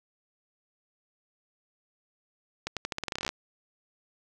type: accelerating click train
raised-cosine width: 0.2 ms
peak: -14 dBFS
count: 16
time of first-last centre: 2.67-3.291 s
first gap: 97 ms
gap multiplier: 0.86
effects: none